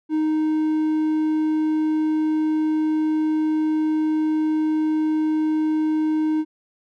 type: tone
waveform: triangle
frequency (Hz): 310.8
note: D#4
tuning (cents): -2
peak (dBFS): -16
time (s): 0.09-6.45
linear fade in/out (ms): 50
effects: none